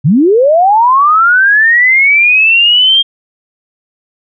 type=linear sweep; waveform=sine; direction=up; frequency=121.6 to 3225 Hz; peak=-4 dBFS; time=0.04-3.03 s; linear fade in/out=20 ms; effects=none